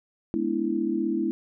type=chord; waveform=sine; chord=E dominant seventh; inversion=first; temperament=equal with one note detuned; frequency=211.4 / 246.9 / 293.7 / 329.6 Hz; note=G#3 / B3 / D4 / E4; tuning=+31 / 0 / 0 / 0 cents; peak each=-30 / -31 / -31 / -26 dBFS; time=0.34-1.31 s; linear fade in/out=0 ms; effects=none